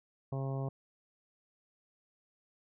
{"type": "harmonic tone", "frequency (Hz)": 135.2, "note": "C#3", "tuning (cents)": -43, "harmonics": [1, 2, 3, 4, 5, 6, 7, 8], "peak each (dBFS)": [-34, -45, -44, -46, -46, -52, -53, -53], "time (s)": [0.32, 0.69], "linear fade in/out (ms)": 5, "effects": []}